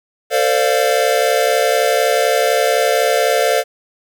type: chord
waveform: square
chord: D minor seventh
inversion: second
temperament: equal with one note detuned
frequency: 451.6 / 523.3 / 587.3 / 698.5 Hz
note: A4 / C5 / D5 / F5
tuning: +45 / 0 / 0 / 0 cents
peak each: -19 dBFS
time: 0.3-3.64 s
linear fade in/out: 50 ms
effects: 8-bit